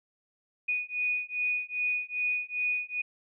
sine beating tone pair, 2472 / 2474.5 Hz, D#7 / D#7, -12 / -10 cents, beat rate 2.5 Hz, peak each -31 / -31 dBFS, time 0.68-3.02 s, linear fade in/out 10 ms, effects none

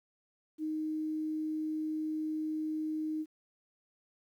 sine tone, 311.1 Hz, D#4, in tune, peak -32 dBFS, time 0.58-3.26 s, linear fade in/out 50 ms, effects 11-bit

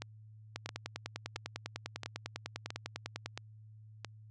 two click trains, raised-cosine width 0.2 ms, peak -20 / -22 dBFS, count 28 / 7, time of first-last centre 0.56-3.26 / 0.02-4.047 s, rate 10 / 1.49 Hz, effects added 108 Hz sine -52 dBFS peak until 4.3 s + resampled to 22050 Hz

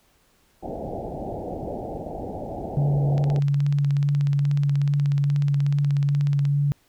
white low-pass noise, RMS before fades -32 dBFS, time 0.62-3.4 s, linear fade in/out 20 ms, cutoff 810 Hz, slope 96 dB/octave
sine tone with vibrato, 142.4 Hz, C#3, 47 cents sharp, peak -18 dBFS, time 2.77-6.72 s, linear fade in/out 0 ms, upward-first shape sine, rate 2.4 Hz, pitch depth 12 cents each way
click train, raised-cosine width 0.2 ms, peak -21 dBFS, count 55, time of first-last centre 3.18-6.453 s, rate 16.5 Hz
effects pink hiss -62 dBFS RMS until 6.88 s

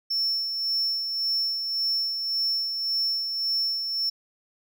triangle tone with tremolo, 5400 Hz, E8, 41 cents sharp, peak -21 dBFS, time 0.1-4.1 s, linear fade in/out 10 ms, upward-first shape sine, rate 1.8 Hz, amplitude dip 45%, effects none

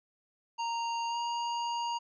square tone with pitch glide, 930 to 942.4 Hz, A#5 to A#5, -4 to +19 cents, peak -32 dBFS, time 0.58-1.99 s, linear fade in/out 20 ms, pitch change +23 cents, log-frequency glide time 1.08-1.17 s, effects resampled to 16000 Hz

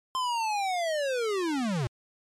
square linear sweep, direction down, 1046.5 to 112.2 Hz, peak -27 dBFS, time 0.15-1.87 s, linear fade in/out 0 ms, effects low-pass 8000 Hz 12 dB/octave + MP3 64 kbps

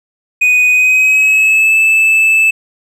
triangle tone with pitch glide, 2489 to 2626 Hz, D#7 to E7, 0 to -7 cents, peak -5 dBFS, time 0.41-2.51 s, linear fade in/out 10 ms, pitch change +93 cents, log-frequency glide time 0.7-1.77 s, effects none

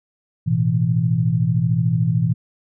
sine chord, A suspended second, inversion none, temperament equal, 110 / 123.47 / 164.81 Hz, A2 / B2 / E3, 0 / 0 / 0 cents, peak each -22 / -19 / -19 dBFS, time 0.46-2.34 s, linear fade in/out 20 ms, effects none

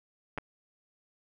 clicks, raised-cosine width 0.5 ms, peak -20 dBFS, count 2, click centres 0.377 / 0.384 s, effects none

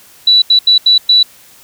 sine tone bursts at uneven times, 3947 Hz, B7, 2 cents flat, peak -4 dBFS, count 5, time 0.27-0.42 / 0.5-0.59 / 0.67-0.78 / 0.86-0.98 / 1.09-1.23 s, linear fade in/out 5 ms, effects white hiss -42 dBFS RMS until 1.63 s

